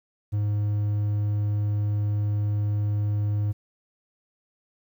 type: tone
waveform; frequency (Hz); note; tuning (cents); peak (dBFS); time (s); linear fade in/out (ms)
triangle; 103.83; G#2; 0; -20; 0.32-3.53; 20
effects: 10-bit